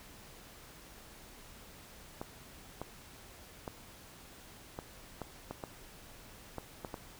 clicks, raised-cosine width 1 ms, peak -25 dBFS, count 10, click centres 2.215 / 2.816 / 3.678 / 4.789 / 5.217 / 5.51 / 5.638 / 6.583 / 6.848 / 6.942 s, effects pink hiss -54 dBFS RMS until 7.19 s

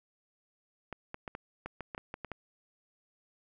clicks, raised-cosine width 0.5 ms, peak -24 dBFS, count 11, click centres 0.927 / 1.144 / 1.278 / 1.351 / 1.66 / 1.807 / 1.948 / 1.979 / 2.141 / 2.247 / 2.317 s, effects none

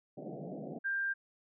pink band-pass noise, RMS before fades -43 dBFS, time 0.17-0.79 s, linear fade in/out 10 ms, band 140 to 740 Hz, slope 96 dB/octave
sine tone, 1590 Hz, G6, 24 cents sharp, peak -31 dBFS, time 0.84-1.14 s, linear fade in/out 20 ms
effects none

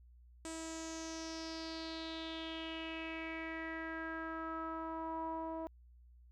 sawtooth tone with low-pass filter sweep, 324 Hz, E4, 30 cents flat, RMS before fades -43 dBFS, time 0.45-5.67 s, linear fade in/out 0 ms, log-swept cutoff 8100 to 810 Hz, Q 5.3, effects added 60 Hz sine -58 dBFS peak until 6.31 s

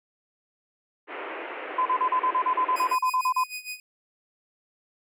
pink band-pass noise, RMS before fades -36 dBFS, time 1.07-2.97 s, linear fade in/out 50 ms, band 320 to 2700 Hz, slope 48 dB/octave
sine tone bursts, 1018 Hz, C6, 48 cents flat, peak -20 dBFS, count 15, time 1.78-3.438 s, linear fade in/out 5 ms, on 76 ms, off 37 ms
sawtooth tone with tremolo, 2489 Hz, D#7, in tune, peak -28 dBFS, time 2.76-3.8 s, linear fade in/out 2 ms, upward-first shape sine, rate 6.6 Hz, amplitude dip 85%
effects none

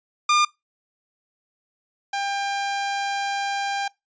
sawtooth tone pair in turn, 1205 / 797.6 Hz, D6 / G5, +44 / +30 cents, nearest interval perfect fifth, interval 714 cents, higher first, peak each -12 / -20 dBFS, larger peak first, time 0.29-0.45 / 2.13-3.88 s, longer second, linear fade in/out 5 ms, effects noise-tail reverb RT60 0.2 s tail -23 dB re dry + resampled to 16000 Hz

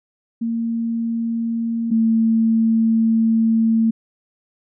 sine tone pair in turn, 229.9 / 225 Hz, A#3 / A3, -24 / +39 cents, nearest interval unison, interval 37 cents, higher first, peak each -19 / -13 dBFS, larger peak second, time 0.41-1.91 / 1.91-3.91 s, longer second, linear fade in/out 10 ms, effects none

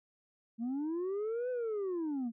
sine linear two-way sweep, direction up then down, 221.4 to 509 to 221.4 Hz, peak -30 dBFS, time 0.58-2.32 s, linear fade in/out 50 ms, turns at 1.5 s, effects tanh soft clip ceiling -32 dBFS

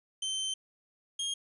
sawtooth tone pair in turn, 3100 / 3241 Hz, G7 / G#7, -20 / -43 cents, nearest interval minor second, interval 77 cents, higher second, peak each -28 dBFS, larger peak neither, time 0.22-0.54 / 1.19-1.34 s, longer first, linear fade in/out 5 ms, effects resampled to 24000 Hz + 11-bit

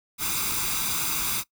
white noise with comb filter, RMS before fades -27 dBFS, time 0.18-1.44 s, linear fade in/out 50 ms, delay 0.82 ms, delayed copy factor +0.7, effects noise-tail reverb RT60 0.1 s tail -20 dB re dry

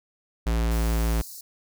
square tone, 56.6 Hz, A1, 50 cents sharp, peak -22 dBFS, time 0.46-1.22 s, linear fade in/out 10 ms
white high-pass noise, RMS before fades -41 dBFS, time 0.71-1.41 s, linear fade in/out 5 ms, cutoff 4100 Hz, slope 96 dB/octave
effects none

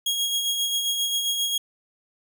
sawtooth tone with tremolo, 3290 Hz, G#7, 17 cents flat, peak -18 dBFS, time 0.06-1.58 s, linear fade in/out 5 ms, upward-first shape sine, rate 7.5 Hz, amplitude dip 40%, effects none

